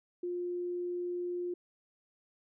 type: tone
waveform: sine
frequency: 353.7 Hz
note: F4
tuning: 22 cents sharp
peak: -33 dBFS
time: 0.23-1.54 s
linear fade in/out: 5 ms
effects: none